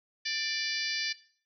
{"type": "harmonic tone with a mistuned harmonic", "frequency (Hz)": 587.3, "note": "D5", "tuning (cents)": 0, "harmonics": [3, 4, 5, 6, 7, 8, 9, 10], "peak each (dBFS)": [-38, -38, -42, -40, -41, -35, -41, -44], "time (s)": [0.25, 1.13], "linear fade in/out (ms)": 10, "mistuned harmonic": 3, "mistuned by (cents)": 15, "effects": ["noise-tail reverb RT60 0.5 s tail -17 dB re dry"]}